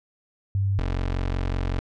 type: tone pair in turn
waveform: sine / 25% pulse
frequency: 98 / 45.3 Hz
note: G2 / F#1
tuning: 0 / -36 cents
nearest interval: octave + minor second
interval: 1336 cents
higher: first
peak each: -20 dBFS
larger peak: neither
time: 0.55-0.79 / 0.79-1.79 s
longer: second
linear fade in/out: 0 ms
effects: low-pass 4000 Hz 12 dB/octave